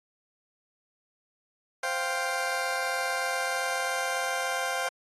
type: chord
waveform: 20% pulse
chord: C suspended fourth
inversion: none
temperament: just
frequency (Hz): 523.3 / 697.7 / 784.9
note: C5 / F5 / G5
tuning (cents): 0 / -2 / +2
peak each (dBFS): -28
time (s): 1.83-4.89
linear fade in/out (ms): 5
effects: AAC 32 kbps